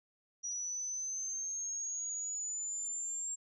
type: linear sweep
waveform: sine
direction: up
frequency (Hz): 5800 to 7459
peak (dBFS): -36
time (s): 0.43-3.36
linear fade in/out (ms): 20
effects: none